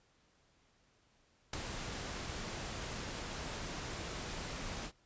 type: noise with ADSR envelope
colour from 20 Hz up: pink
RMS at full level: -33 dBFS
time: 1.53-4.92 s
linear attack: 6 ms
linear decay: 5 ms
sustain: -9 dB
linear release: 71 ms
effects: pink hiss -71 dBFS RMS until 5.05 s + resampled to 16000 Hz